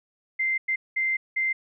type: tone bursts at uneven times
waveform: sine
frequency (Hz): 2085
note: C7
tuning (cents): -7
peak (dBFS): -22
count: 4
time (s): 0.39-0.58 / 0.68-0.76 / 0.96-1.17 / 1.36-1.53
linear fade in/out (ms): 10
effects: none